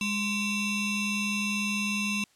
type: ring-modulated tone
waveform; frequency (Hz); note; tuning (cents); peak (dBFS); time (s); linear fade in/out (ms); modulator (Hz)
40% pulse; 1244.5; D#6; 0; -23; 0.01-2.24; 2; 1450
effects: white hiss -64 dBFS RMS until 2.35 s + low-pass 9000 Hz 12 dB/octave